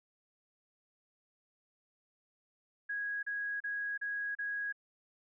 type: tone bursts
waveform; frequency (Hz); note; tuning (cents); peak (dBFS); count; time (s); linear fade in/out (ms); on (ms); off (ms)
sine; 1654; G#6; -8; -34; 5; 2.89-4.726; 10; 340; 34
effects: none